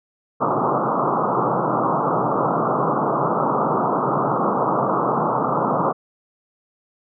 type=band-pass noise; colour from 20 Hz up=white; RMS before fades=-20 dBFS; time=0.4-5.93 s; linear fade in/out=20 ms; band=120 to 1300 Hz; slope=96 dB/octave; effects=none